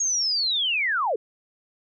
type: linear sweep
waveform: sine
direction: down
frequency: 6645 to 390.6 Hz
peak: -21 dBFS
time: 0-1.16 s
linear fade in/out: 5 ms
effects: none